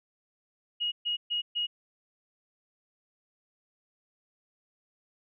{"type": "tone bursts", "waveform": "sine", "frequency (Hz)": 2885, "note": "F#7", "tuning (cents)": -44, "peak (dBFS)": -27, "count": 4, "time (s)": [0.8, 1.67], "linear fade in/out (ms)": 20, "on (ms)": 120, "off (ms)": 130, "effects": []}